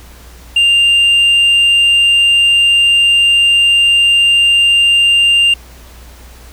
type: tone with tanh clipping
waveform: triangle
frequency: 2794 Hz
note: F7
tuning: in tune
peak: -7 dBFS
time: 0.56-5.54 s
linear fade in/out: 5 ms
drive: 7 dB
effects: added 60 Hz sine -35 dBFS peak until 6.52 s + pink hiss -40 dBFS RMS until 6.52 s